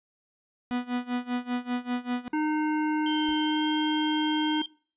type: tone with tremolo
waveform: 45% pulse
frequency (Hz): 246.1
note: B3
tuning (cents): -6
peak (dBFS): -25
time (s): 0.71-2.28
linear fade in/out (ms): 0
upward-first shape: sine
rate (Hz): 5.1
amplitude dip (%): 90
type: harmonic tone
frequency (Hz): 306.6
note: D#4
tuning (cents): -25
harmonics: 1 / 3 / 5 / 7 / 9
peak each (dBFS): -25 / -32 / -37 / -42 / -46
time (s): 2.33-4.62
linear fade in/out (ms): 5
type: tone with pitch glide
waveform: sine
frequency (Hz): 3136 to 3185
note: G7 to G7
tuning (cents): 0 to +27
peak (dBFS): -32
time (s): 3.06-4.66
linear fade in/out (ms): 2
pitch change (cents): +27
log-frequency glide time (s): 3.42-3.64
type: noise with exponential decay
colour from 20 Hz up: brown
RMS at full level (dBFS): -39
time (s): 3.28-3.4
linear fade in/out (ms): 5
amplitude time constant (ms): 24
effects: noise-tail reverb RT60 0.4 s tail -21 dB re dry + resampled to 8000 Hz